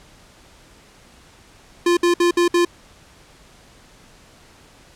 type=tone bursts; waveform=square; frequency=347.9 Hz; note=F4; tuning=7 cents flat; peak=-14 dBFS; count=5; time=1.86-2.65 s; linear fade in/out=5 ms; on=110 ms; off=60 ms; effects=pink hiss -49 dBFS RMS until 4.95 s + low-pass 9000 Hz 12 dB/octave